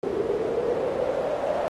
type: noise with band-pass filter sweep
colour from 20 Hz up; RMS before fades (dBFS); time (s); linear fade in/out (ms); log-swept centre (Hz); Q
pink; -26; 0.03-1.68; 0; 400 to 630; 6.9
effects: AAC 32 kbps